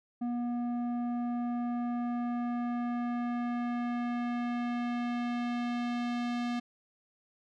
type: tone with low-pass filter sweep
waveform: square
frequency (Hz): 240.8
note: B3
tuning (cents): -44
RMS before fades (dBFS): -33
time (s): 0.21-6.6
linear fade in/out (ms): 10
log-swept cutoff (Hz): 630 to 4200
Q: 0.91
effects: none